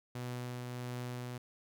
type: tone with tremolo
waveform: sawtooth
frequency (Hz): 123.47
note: B2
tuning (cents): 0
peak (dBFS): -34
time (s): 0.15-1.38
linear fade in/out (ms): 5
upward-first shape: triangle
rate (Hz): 1.5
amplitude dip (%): 25
effects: none